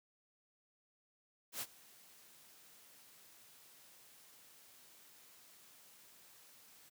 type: noise with ADSR envelope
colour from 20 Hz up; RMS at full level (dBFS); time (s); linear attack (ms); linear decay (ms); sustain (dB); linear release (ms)
white; -40; 1.52-6.9; 89; 49; -22; 20
effects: high-pass 100 Hz 12 dB/octave